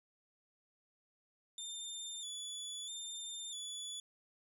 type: tone with vibrato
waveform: 25% pulse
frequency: 3519 Hz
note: A7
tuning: in tune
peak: -38 dBFS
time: 1.58-4 s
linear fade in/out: 2 ms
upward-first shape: square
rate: 0.77 Hz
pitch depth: 42 cents each way
effects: none